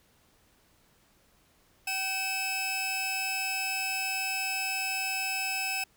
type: tone pair together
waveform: sawtooth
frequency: 767.6 / 2599 Hz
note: G5 / E7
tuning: -37 / -25 cents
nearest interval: octave + major sixth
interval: 2112 cents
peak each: -32 / -27 dBFS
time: 1.87-5.84 s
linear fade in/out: 5 ms
effects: pink hiss -65 dBFS RMS until 5.96 s